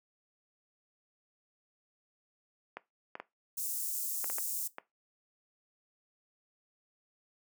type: clicks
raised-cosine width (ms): 0.5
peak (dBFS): -24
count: 7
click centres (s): 2.77 / 3.154 / 3.2 / 4.243 / 4.3 / 4.384 / 4.784
type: high-pass noise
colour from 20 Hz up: white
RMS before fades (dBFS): -36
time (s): 3.57-4.68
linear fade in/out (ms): 10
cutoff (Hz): 6800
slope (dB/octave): 24
effects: noise-tail reverb RT60 0.2 s tail -18 dB re dry + high-pass 400 Hz 12 dB/octave